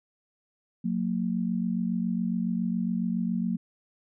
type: tone pair together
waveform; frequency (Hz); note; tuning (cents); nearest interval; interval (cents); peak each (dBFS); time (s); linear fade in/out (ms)
sine; 181.68 / 228.9; F#3 / A#3; -31 / -31; major third; 400; -28; 0.84-3.57; 10
effects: none